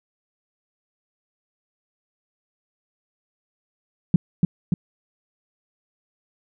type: tone with echo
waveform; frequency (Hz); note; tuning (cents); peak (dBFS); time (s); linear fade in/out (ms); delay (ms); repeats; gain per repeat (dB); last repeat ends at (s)
sine; 173.5; F3; -11; -9; 4.14-4.16; 2; 290; 2; -3; 4.74
effects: none